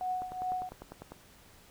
sine tone with tremolo, 737 Hz, F#5, 7 cents flat, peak -29 dBFS, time 0.01-0.69 s, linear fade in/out 0 ms, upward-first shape triangle, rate 2.5 Hz, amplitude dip 80%
click train, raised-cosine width 1 ms, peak -29 dBFS, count 10, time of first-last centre 0.22-1.12 s, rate 10 Hz
effects pink hiss -58 dBFS RMS until 1.7 s

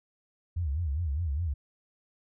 sine tone with vibrato, 77.5 Hz, D#2, 6 cents flat, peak -27 dBFS, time 0.56-1.54 s, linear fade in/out 10 ms, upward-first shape sine, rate 4.9 Hz, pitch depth 230 cents each way, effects none

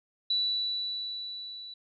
sine tone with level ramp, 3951 Hz, B7, in tune, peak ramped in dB -24 to -41 dBFS, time 0.3-1.74 s, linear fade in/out 5 ms, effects none

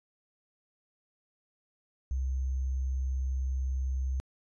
sine tone with sample-and-hold, 65.41 Hz, C2, in tune, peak -28 dBFS, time 2.11-4.2 s, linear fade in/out 0 ms, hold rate 6300 Hz, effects resampled to 22050 Hz

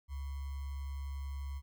sine tone with sample-and-hold, 69.3 Hz, C#2, in tune, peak -37 dBFS, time 0.08-1.62 s, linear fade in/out 50 ms, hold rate 1050 Hz, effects none

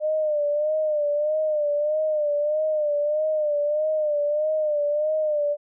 sine tone with vibrato, 603 Hz, D5, 46 cents sharp, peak -20 dBFS, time 0-5.57 s, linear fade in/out 50 ms, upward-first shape sine, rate 1.6 Hz, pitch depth 59 cents each way, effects none

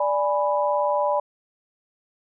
sine chord, G# diminished, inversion second, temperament equal, 587.3 / 830.6 / 987.8 Hz, D5 / G#5 / B5, 0 / 0 / 0 cents, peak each -22 / -26 / -24 dBFS, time 0-1.2 s, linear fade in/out 5 ms, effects none

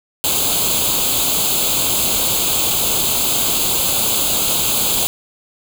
white noise with comb filter, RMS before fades -17 dBFS, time 0.24-5.07 s, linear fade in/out 0 ms, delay 0.27 ms, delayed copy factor +0.85, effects none

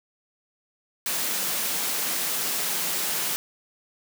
white high-pass noise, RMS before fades -27 dBFS, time 1.06-3.36 s, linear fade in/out 0 ms, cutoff 140 Hz, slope 96 dB/octave, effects none

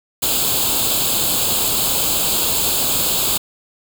white noise with comb filter, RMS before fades -18 dBFS, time 0.22-3.38 s, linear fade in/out 10 ms, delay 0.26 ms, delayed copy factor +0.8, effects none

